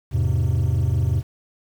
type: chord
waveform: triangle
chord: E augmented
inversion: none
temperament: just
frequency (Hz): 82.41 / 103.01 / 128.76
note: E2 / G#2 / B#2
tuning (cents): 0 / -14 / -27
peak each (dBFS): -19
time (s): 0.11-1.23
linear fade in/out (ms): 50
effects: tanh soft clip ceiling -11 dBFS + 8-bit